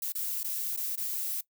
violet noise with dropouts, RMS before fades -33 dBFS, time 0.02-1.41 s, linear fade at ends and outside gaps 5 ms, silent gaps 0.122-0.151 / 0.432-0.443 / 0.765-0.772 / 0.957-0.975 s, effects noise-tail reverb RT60 0.1 s tail -20 dB re dry

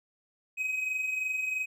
triangle tone pair together, 2506 / 2529 Hz, D#7 / D#7, +12 / +28 cents, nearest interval unison, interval 16 cents, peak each -37 / -28 dBFS, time 0.57-1.66 s, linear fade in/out 20 ms, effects none

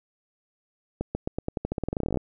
accelerating click train, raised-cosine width 2 ms, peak -14 dBFS, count 22, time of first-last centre 1.01-2.173 s, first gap 140 ms, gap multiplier 0.89, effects none

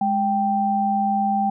sine tone pair together, 207.7 / 784 Hz, G#3 / G5, 0 / 0 cents, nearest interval octave + major seventh, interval 2300 cents, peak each -23 / -19 dBFS, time 0.01-1.5 s, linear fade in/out 5 ms, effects none

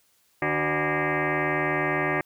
sine tone with frequency modulation, 740 Hz, F#5, in tune, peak -22 dBFS, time 0.42-2.21 s, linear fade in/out 2 ms, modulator 223 Hz, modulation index 6.5, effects white hiss -65 dBFS RMS until 2.25 s

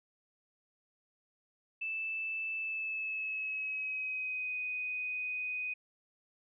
sine tone with pitch glide, 2637 to 2496 Hz, E7 to D#7, 0 to +5 cents, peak -34 dBFS, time 1.81-5.74 s, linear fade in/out 10 ms, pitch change -95 cents, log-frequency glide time 2.57-4.58 s, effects none

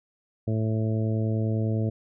harmonic tone, 110 Hz, A2, in tune, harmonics 1 / 2 / 3 / 4 / 5 / 6, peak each -24 / -30 / -34 / -36 / -38 / -40 dBFS, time 0.47-1.9 s, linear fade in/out 10 ms, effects none

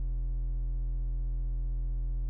triangle tone with hard clipping, 42.21 Hz, E1, 42 cents sharp, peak -30 dBFS, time 0-2.29 s, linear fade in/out 0 ms, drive 8 dB, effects none

